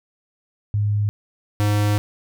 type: tone pair in turn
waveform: sine / square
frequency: 103.83 / 103.83 Hz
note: G#2 / G#2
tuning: 0 / 0 cents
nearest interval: unison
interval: 0 cents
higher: neither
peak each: -17 dBFS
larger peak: neither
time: 0.74-1.09 / 1.6-1.98 s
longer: second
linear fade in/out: 0 ms
effects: none